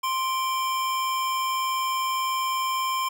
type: tone pair together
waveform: square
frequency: 1046.4 / 2349 Hz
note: C6 / D7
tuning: 0 / 0 cents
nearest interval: octave + major second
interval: 1400 cents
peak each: -25 / -35 dBFS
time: 0.03-3.09 s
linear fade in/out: 10 ms
effects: none